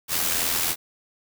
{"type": "noise with amplitude modulation", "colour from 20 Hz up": "white", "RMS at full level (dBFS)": -22, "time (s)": [0.08, 0.76], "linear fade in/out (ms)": 50, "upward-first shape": "sine", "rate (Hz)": 83.5, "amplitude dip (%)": 50, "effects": []}